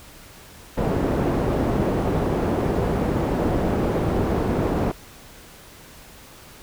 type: low-pass noise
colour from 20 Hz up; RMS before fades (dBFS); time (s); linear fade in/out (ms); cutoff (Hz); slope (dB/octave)
white; -22; 0.77-4.92; 10; 450; 12
effects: pink hiss -45 dBFS RMS until 6.62 s